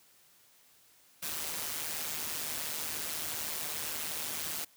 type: noise with amplitude modulation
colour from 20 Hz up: white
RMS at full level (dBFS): -34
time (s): 1.22-4.65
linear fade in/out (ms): 10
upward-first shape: sine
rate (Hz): 154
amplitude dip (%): 65
effects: white hiss -63 dBFS RMS until 4.76 s + high-pass 60 Hz 12 dB/octave